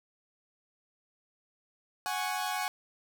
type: chord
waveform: sawtooth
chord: F# suspended second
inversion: none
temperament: equal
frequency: 740 / 830.6 / 1108.7 Hz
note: F#5 / G#5 / C#6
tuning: 0 / 0 / 0 cents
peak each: -31 / -31 / -34 dBFS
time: 2.06-2.68 s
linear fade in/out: 0 ms
effects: none